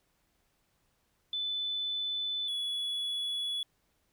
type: tone pair in turn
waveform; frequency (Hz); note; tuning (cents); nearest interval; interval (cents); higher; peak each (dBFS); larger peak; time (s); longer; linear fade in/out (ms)
sine / triangle; 3504 / 3394; A7 / G#7; -8 / +37; minor second; 55; first; -31 / -30; second; 1.33-2.48 / 2.48-3.63; neither; 2
effects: pink hiss -74 dBFS RMS until 4.12 s